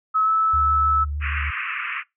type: tone with pitch glide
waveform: sine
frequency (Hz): 1288 to 1306.7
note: E6 to E6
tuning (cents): -41 to -16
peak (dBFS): -16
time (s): 0.14-1.05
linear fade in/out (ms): 20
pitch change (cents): +25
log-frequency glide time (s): 0.24-0.29
type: tone with vibrato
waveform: sine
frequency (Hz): 73.42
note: D2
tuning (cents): 0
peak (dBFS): -24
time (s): 0.53-1.51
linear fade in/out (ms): 10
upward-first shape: sine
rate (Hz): 6.4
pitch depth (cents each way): 27
type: band-pass noise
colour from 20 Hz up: white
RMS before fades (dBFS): -28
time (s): 1.2-2.04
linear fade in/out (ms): 50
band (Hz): 1100 to 2700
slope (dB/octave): 96
effects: noise-tail reverb RT60 0.2 s tail -24 dB re dry